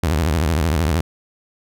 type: tone with vibrato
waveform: sawtooth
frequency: 79.1 Hz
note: D#2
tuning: 29 cents sharp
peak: -12 dBFS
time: 0.03-1.01 s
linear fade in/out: 5 ms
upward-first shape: sine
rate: 13 Hz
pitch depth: 210 cents each way
effects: none